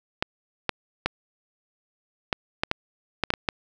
clicks, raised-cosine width 0.3 ms, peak -6 dBFS, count 10, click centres 0.225 / 0.693 / 1.06 / 2.328 / 2.635 / 2.714 / 3.237 / 3.304 / 3.338 / 3.488 s, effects none

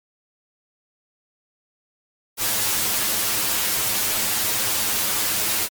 white noise with comb filter, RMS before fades -22 dBFS, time 2.37-5.69 s, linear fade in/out 50 ms, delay 9.4 ms, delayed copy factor +1, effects MP3 96 kbps

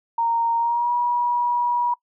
sine tone with pitch glide, 927 to 964.7 Hz, A#5 to B5, -10 to -41 cents, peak -18 dBFS, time 0.18-1.94 s, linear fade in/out 5 ms, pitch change +69 cents, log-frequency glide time 0.57-0.92 s, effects noise-tail reverb RT60 0.1 s tail -23 dB re dry

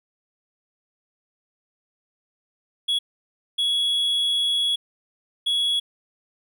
triangle tone bursts at uneven times, 3356 Hz, G#7, 17 cents sharp, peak -18 dBFS, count 3, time 2.88-2.99 / 3.58-4.76 / 5.46-5.8 s, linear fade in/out 10 ms, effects none

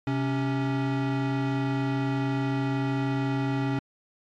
square tone pair together, 130.82 / 277.2 Hz, C3 / C#4, 0 / 0 cents, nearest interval octave + minor second, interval 1300 cents, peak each -28 dBFS, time 0.07-3.79 s, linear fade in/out 2 ms, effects low-pass 3000 Hz 12 dB/octave + MP3 64 kbps

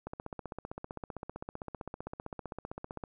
click train, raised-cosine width 1 ms, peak -25 dBFS, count 47, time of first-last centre 0.07-3.038 s, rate 15.5 Hz, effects none

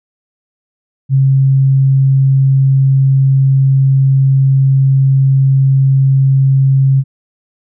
sine tone, 135 Hz, C#3, 45 cents flat, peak -6 dBFS, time 1.09-7.04 s, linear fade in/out 50 ms, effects none

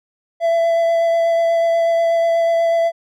triangle tone with vibrato, 669 Hz, E5, 25 cents sharp, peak -11 dBFS, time 0.4-2.92 s, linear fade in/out 50 ms, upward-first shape sine, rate 8.2 Hz, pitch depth 10 cents each way, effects none

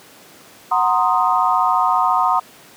sine chord, C half-diminished seventh, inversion second, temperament equal, 740 / 932.3 / 1046.5 / 1244.5 Hz, Gb5 / Bb5 / C6 / Eb6, 0 / 0 / 0 / 0 cents, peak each -19 dBFS, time 0.71-2.4 s, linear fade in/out 10 ms, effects pink hiss -44 dBFS RMS until 2.76 s + high-pass 200 Hz 12 dB/octave

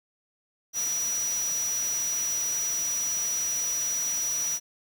sine tone in noise, 5840 Hz, F#8, 24 cents flat, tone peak -26 dBFS, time 0.73-4.6 s, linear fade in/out 50 ms, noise white, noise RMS -37 dBFS, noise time 0.73-4.6 s, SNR +8 dB, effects none

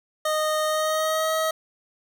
25% pulse tone with pitch glide, 618 to 636.8 Hz, D#5 to D#5, -12 to +40 cents, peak -18 dBFS, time 0.25-1.51 s, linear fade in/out 5 ms, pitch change +52 cents, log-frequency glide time 0.65-1.33 s, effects none

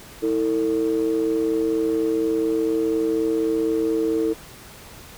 triangle ring-modulated tone, 62.1 Hz, B1, 10 cents sharp, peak -13 dBFS, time 0.22-4.34 s, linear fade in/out 20 ms, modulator 387 Hz, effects tanh soft clip ceiling -11 dBFS + pink hiss -43 dBFS RMS until 5.17 s

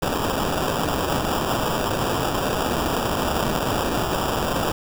violet noise with sample-and-hold, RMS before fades -23 dBFS, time 0.02-4.72 s, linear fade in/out 5 ms, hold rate 2100 Hz, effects none

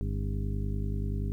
harmonic tone with a mistuned harmonic, 50.4 Hz, G1, 49 cents sharp, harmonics 1 / 2 / 3 / 4 / 5 / 6 / 8, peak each -31 / -33 / -40 / -39 / -45 / -46 / -45 dBFS, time 0.01-1.32 s, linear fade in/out 0 ms, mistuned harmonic 5, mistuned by +73 cents, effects 11-bit

